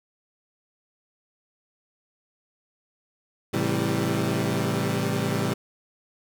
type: chord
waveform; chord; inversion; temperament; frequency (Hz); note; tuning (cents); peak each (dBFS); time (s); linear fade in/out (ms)
20% pulse; A minor seventh; none; equal with one note detuned; 110 / 134.18 / 164.81 / 196; A2 / C3 / E3 / G3; 0 / +44 / 0 / 0; -24; 3.53-5.54; 10
effects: none